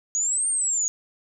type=exponential two-way sweep; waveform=sine; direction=up then down; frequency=6640 to 8870 to 6640 Hz; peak=-21 dBFS; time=0.15-0.88 s; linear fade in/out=0 ms; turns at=0.48 s; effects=none